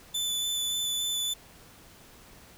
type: tone with vibrato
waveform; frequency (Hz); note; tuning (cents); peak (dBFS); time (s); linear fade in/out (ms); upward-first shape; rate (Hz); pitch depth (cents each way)
sawtooth; 3500; A7; -10; -25; 0.14-1.34; 10; square; 3.5; 8
effects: pink hiss -53 dBFS RMS until 2.57 s